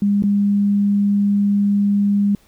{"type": "tone with dropouts", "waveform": "sine", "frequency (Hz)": 202.4, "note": "G#3", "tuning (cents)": -44, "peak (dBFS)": -13, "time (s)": [0.02, 2.35], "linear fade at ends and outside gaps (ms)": 2, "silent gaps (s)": [0.224, 0.237], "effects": ["pink hiss -55 dBFS RMS until 2.47 s"]}